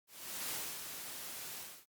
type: noise with ADSR envelope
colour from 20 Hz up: white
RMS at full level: -39 dBFS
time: 0.07-1.86 s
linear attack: 430 ms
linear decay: 280 ms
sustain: -6 dB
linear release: 280 ms
effects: high-pass 100 Hz 12 dB/octave + Opus 48 kbps